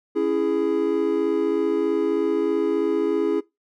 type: chord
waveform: triangle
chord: C# minor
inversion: none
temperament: just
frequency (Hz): 277.2 / 332.6 / 415.8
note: C#4 / E4 / G#4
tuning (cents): 0 / +16 / +2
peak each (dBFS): -25 / -21 / -20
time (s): 0.15-3.41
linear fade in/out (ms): 20
effects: noise-tail reverb RT60 0.2 s tail -21 dB re dry